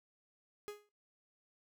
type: tone with exponential decay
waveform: 45% pulse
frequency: 415.3 Hz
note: G#4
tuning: in tune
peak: -39 dBFS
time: 0.68-0.89 s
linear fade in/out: 0 ms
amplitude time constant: 45 ms
effects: noise-tail reverb RT60 0.2 s tail -17 dB re dry